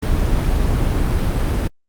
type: noise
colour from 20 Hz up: brown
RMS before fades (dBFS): -17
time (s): 0.02-1.68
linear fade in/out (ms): 10
effects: Opus 32 kbps